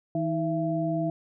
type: tone cluster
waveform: sine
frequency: 161.1 / 319.1 / 671 Hz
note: E3 / D#4 / E5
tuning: -39 / +44 / +31 cents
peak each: -29 dBFS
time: 0.15-1.1 s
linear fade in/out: 2 ms
effects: none